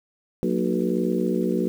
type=harmonic tone with a mistuned harmonic; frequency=61.2 Hz; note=B1; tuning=15 cents flat; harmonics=3 / 4 / 5 / 6 / 7 / 8; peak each=-26 / -26 / -29 / -26 / -32 / -31 dBFS; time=0.43-1.68 s; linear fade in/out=0 ms; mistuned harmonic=4; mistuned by=-94 cents; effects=8-bit